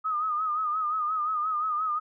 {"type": "tone with vibrato", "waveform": "sine", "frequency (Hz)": 1244.5, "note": "D#6", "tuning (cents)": 0, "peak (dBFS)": -25, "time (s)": [0.04, 2], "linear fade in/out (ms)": 20, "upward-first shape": "sine", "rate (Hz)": 5.7, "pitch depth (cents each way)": 66, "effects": []}